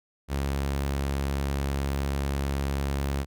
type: tone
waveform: sawtooth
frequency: 69.3 Hz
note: C#2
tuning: in tune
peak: -22 dBFS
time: 0.28-3.26 s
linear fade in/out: 50 ms
effects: none